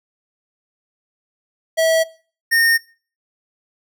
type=tone pair in turn; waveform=square; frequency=649 / 1835.6 Hz; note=E5 / A#6; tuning=-27 / -27 cents; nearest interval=octave + tritone; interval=1800 cents; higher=second; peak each=-14 / -13 dBFS; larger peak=second; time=1.77-2.04 / 2.51-2.78 s; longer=neither; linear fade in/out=20 ms; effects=noise-tail reverb RT60 0.4 s tail -21 dB re dry